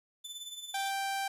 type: tone with tremolo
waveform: sawtooth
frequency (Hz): 3515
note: A7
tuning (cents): -2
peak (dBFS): -36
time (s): 0.24-0.91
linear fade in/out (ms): 10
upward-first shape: sine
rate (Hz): 18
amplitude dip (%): 60
type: tone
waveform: sawtooth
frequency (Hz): 784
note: G5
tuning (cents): 0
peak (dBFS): -28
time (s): 0.74-1.28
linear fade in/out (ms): 5
effects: resampled to 32000 Hz + 11-bit